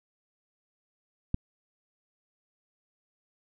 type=click; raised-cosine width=5 ms; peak=-14 dBFS; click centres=1.344 s; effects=none